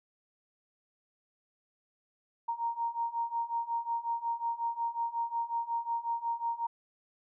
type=beating tone pair; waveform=sine; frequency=928 / 933.5 Hz; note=A#5 / A#5; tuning=-8 / +2 cents; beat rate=5.5 Hz; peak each=-35 / -33 dBFS; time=2.48-6.67 s; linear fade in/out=10 ms; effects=none